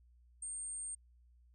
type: tone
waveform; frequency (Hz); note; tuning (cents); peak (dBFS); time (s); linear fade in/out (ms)
sine; 8630; C#9; -47; -40; 0.42-0.95; 5
effects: added 60 Hz sine -62 dBFS peak until 1.54 s